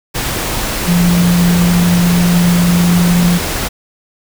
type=tone in noise; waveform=sine; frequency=174.61 Hz; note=F3; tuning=in tune; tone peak=-8 dBFS; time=0.87-3.39 s; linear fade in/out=20 ms; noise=pink; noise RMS=-18 dBFS; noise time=0.14-3.69 s; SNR=+7 dB; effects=none